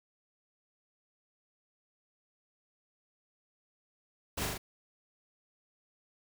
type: noise with echo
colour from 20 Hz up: pink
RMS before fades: -35 dBFS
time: 4.37-4.46 s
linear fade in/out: 10 ms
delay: 40 ms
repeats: 3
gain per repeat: -2 dB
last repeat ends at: 4.58 s
effects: none